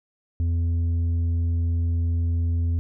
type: tone with tanh clipping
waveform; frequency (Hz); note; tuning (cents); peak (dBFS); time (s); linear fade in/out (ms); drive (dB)
sine; 84.3; E2; +39; -21; 0.4-2.79; 0; 5
effects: none